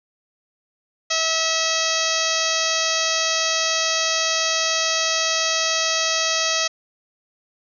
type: harmonic tone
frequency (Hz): 647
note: E5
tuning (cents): -32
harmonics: 1 / 2 / 3 / 4 / 5 / 6 / 7 / 8 / 9 / 10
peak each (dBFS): -28 / -28 / -28 / -28 / -28 / -28 / -28 / -28 / -28 / -28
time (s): 1.1-6.68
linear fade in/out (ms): 10
effects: none

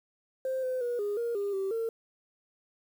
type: tone with pitch steps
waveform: sine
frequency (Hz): 523 / 512 / 482.5 / 411 / 470.1 / 403.4 / 387.4 / 454.9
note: C5 / C5 / B4 / G#4 / A#4 / G4 / G4 / A#4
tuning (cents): -1 / -38 / -40 / -18 / +15 / +50 / -20 / -42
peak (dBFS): -27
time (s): 0.45-1.89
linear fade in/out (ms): 2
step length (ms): 180
effects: tanh soft clip ceiling -26 dBFS + 9-bit

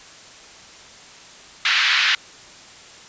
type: band-pass noise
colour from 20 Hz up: pink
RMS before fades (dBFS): -18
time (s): 1.65-2.15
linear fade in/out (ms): 2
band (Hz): 1500 to 4200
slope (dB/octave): 24
effects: white hiss -43 dBFS RMS until 3.08 s + resampled to 16000 Hz

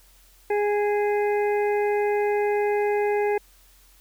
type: harmonic tone with a mistuned harmonic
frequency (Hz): 413.4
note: G#4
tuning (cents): -8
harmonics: 1 / 2 / 4 / 5 / 6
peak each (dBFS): -21 / -27 / -36 / -35 / -40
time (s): 0.5-3.38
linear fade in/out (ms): 5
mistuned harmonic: 6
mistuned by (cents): +17
effects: added 44 Hz sine -55 dBFS peak until 4 s + white hiss -57 dBFS RMS until 4 s

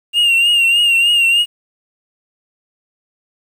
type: tone with vibrato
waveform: triangle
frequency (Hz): 2794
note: F7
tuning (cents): 0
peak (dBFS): -8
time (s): 0.13-1.46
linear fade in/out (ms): 50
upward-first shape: triangle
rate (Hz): 3.3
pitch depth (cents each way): 60
effects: 7-bit

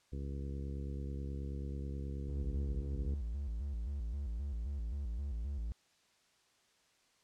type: harmonic tone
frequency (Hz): 69.3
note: C#2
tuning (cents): 0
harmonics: 1 / 2 / 3 / 4 / 5 / 6 / 7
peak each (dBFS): -39 / -45 / -49 / -51 / -53 / -55 / -56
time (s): 0.12-3.15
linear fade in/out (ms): 10
type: tone with vibrato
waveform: triangle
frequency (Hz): 63.1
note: B1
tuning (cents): +38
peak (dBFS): -34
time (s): 2.29-5.72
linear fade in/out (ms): 0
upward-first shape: square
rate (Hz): 3.8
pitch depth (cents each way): 200
effects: white hiss -71 dBFS RMS until 7.23 s + low-pass 7000 Hz 12 dB/octave

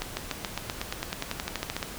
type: accelerating click train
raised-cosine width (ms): 0.2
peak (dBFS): -12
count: 19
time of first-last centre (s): 0.02-1.828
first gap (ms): 150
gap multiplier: 0.95
effects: pink hiss -40 dBFS RMS until 1.98 s

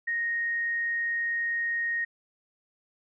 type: tone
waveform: sine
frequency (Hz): 1864.7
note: A#6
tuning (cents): 0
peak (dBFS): -26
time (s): 0.07-2.05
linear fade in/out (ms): 10
effects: none

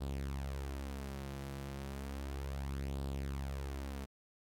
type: tone with flanger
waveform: sawtooth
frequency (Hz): 68.5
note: C#2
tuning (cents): -20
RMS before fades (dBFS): -41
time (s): 0-4.06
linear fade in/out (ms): 20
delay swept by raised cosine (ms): 0.23 to 6.03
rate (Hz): 0.33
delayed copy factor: +0.55
effects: AAC 64 kbps

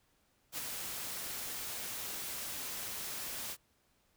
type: noise with ADSR envelope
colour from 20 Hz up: white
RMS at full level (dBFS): -38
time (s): 0.52-3.57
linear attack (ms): 52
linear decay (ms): 33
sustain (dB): -3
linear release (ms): 52
effects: pink hiss -73 dBFS RMS until 4.16 s

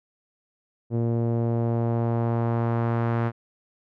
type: tone with low-pass filter sweep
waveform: sawtooth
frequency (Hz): 116.54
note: A#2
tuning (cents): 0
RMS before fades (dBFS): -24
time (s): 0.9-3.32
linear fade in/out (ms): 50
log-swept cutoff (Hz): 430 to 1500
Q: 1.2
effects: none

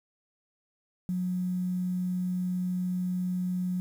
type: tone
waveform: sine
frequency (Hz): 181.4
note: F#3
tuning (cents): -34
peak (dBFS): -27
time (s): 1.09-3.8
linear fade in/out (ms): 0
effects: 9-bit

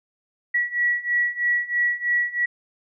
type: beating tone pair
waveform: sine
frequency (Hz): 1931 / 1934.1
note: B6 / B6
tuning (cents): -39 / -37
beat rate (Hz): 3.1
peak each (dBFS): -24 / -22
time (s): 0.54-2.46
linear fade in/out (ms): 10
effects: none

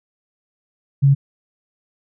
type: tone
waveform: sine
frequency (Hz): 138.59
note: C#3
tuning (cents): 0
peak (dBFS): -9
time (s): 1.02-1.15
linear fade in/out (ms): 20
effects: none

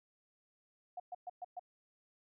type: tone bursts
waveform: sine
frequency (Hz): 720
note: F#5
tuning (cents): -47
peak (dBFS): -40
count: 5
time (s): 0.97-1.595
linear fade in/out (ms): 5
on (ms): 29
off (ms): 120
effects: none

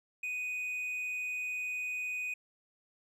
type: tone with amplitude modulation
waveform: triangle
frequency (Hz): 2489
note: D#7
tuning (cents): 0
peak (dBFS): -31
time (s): 0.23-2.34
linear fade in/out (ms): 5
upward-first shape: sine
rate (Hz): 198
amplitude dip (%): 30
effects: none

